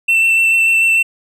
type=tone with vibrato; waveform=triangle; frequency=2684 Hz; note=E7; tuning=31 cents sharp; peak=-8 dBFS; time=0.08-1.03 s; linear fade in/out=10 ms; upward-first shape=triangle; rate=6.8 Hz; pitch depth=15 cents each way; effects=none